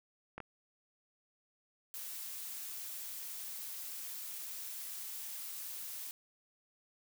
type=clicks; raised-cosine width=0.5 ms; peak=-28 dBFS; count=2; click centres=0.38 / 0.403 s
type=noise; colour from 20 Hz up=blue; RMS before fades=-44 dBFS; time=1.94-6.11 s; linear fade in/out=0 ms
effects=none